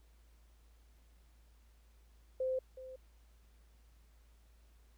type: tone with echo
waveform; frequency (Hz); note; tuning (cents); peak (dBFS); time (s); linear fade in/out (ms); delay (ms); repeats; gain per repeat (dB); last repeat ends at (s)
sine; 518; C5; -17; -32; 2.4-2.59; 5; 370; 1; -14; 2.96
effects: added 56 Hz sine -61 dBFS peak until 4.97 s + pink hiss -73 dBFS RMS until 4.97 s